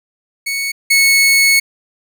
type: tone pair in turn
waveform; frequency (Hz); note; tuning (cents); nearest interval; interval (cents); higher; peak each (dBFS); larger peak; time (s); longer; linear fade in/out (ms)
sawtooth; 2217 / 2202; C#7 / C#7; 0 / -12; unison; 12; first; -14 / -5; second; 0.46-0.72 / 0.9-1.6; second; 10
effects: none